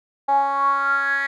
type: tone with band-pass filter sweep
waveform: 10% pulse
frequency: 277.2 Hz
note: C#4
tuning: in tune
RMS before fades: -20 dBFS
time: 0.28-1.27 s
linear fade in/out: 10 ms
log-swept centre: 780 to 1900 Hz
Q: 9.3
effects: none